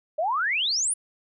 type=exponential sweep; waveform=sine; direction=up; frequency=587.3 to 10300 Hz; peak=-22 dBFS; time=0.18-0.94 s; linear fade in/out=10 ms; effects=none